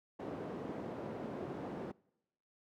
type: band-pass noise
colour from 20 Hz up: white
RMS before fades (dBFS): -43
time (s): 0.19-1.92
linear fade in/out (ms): 10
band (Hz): 150 to 450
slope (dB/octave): 12
effects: noise-tail reverb RT60 0.9 s tail -25 dB re dry